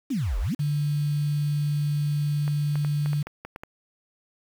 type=exponential two-way sweep; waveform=sine; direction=down then up; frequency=307.9 to 38.89 to 303.1 Hz; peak=-23 dBFS; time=0.1-0.55 s; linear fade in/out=10 ms; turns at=0.39 s
type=tone; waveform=sine; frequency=146.83 Hz; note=D3; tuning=in tune; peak=-22 dBFS; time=0.59-3.23 s; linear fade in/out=10 ms
type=clicks; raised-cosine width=0.5 ms; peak=-22 dBFS; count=9; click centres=2.479 / 2.756 / 2.848 / 3.06 / 3.132 / 3.27 / 3.45 / 3.561 / 3.635 s
effects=7-bit